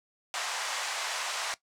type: band-pass noise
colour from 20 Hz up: pink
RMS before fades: -34 dBFS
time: 0.34-1.54 s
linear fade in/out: 0 ms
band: 730 to 8300 Hz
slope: 24 dB/octave
effects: noise-tail reverb RT60 0.1 s tail -17 dB re dry